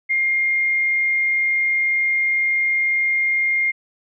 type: tone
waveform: sine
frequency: 2121 Hz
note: C7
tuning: 23 cents sharp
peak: -16 dBFS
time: 0.09-3.72 s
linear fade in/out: 20 ms
effects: none